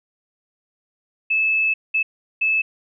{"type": "tone bursts at uneven times", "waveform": "sine", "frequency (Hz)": 2611, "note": "E7", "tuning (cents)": -17, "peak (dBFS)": -16, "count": 3, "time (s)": [[1.3, 1.74], [1.94, 2.03], [2.41, 2.62]], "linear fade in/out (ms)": 10, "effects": []}